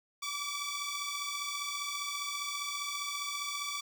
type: beating tone pair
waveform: 10% pulse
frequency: 1144 / 1159 Hz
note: D6 / D6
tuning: -46 / -23 cents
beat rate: 15 Hz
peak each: -30 / -29 dBFS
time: 0.22-3.81 s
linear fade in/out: 10 ms
effects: none